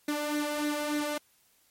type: tone with flanger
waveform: sawtooth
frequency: 296.6 Hz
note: D4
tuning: 17 cents sharp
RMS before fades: -31 dBFS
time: 0.08-1.18 s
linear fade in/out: 5 ms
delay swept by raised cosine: 0.49 to 1.99 ms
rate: 3.4 Hz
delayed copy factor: +0.6
effects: white hiss -66 dBFS RMS until 1.7 s + MP3 64 kbps